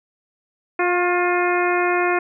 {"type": "harmonic tone with a mistuned harmonic", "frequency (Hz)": 353.9, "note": "F4", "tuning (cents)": 23, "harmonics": [1, 2, 3, 4, 5, 6, 7], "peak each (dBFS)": [-20, -23, -25, -26, -27, -28, -28], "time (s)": [0.79, 2.19], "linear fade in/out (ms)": 5, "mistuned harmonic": 3, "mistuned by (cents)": 28, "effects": []}